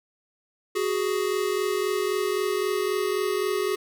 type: tone pair together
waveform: square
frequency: 372.2 / 416 Hz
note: F#4 / G#4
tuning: +10 / +3 cents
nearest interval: major second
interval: 193 cents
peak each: -27 dBFS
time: 0.75-3.76 s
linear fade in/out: 10 ms
effects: none